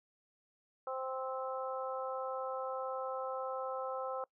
harmonic tone, 261.6 Hz, C4, in tune, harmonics 2 / 3 / 4 / 5, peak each -39 / -43 / -45 / -43 dBFS, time 0.87-4.24 s, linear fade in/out 2 ms, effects noise-tail reverb RT60 0.1 s tail -24 dB re dry

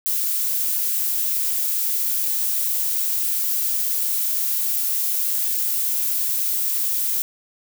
violet noise, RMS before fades -22 dBFS, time 0.06-7.22 s, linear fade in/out 0 ms, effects none

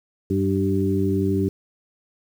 harmonic tone with a mistuned harmonic, 96.6 Hz, G2, 25 cents flat, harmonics 1 / 2 / 3 / 4, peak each -24 / -24 / -24 / -24 dBFS, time 0.3-1.49 s, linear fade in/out 5 ms, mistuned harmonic 3, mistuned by +25 cents, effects 8-bit

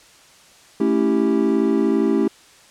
triangle chord, A dominant seventh, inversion none, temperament equal, 220 / 277.2 / 329.6 / 392 Hz, A3 / C#4 / E4 / G4, 0 / 0 / 0 / 0 cents, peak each -19 dBFS, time 0.8-2.28 s, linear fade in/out 5 ms, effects white hiss -49 dBFS RMS until 2.7 s + low-pass 8000 Hz 12 dB/octave

